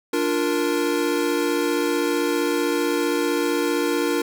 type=chord; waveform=square; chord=Bb major; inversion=first; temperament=equal; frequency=293.7 / 349.2 / 466.2 Hz; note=D4 / F4 / Bb4; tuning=0 / 0 / 0 cents; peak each=-25 dBFS; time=0.13-4.22 s; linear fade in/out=5 ms; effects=none